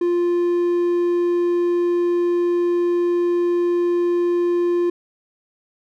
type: tone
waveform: triangle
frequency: 349.2 Hz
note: F4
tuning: in tune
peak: -14 dBFS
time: 0.01-4.9 s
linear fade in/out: 5 ms
effects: none